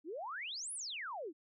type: exponential two-way sweep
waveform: sine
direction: up then down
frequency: 282.5 to 11000 to 282.5 Hz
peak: -40 dBFS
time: 0.04-1.33 s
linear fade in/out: 50 ms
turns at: 0.73 s
effects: none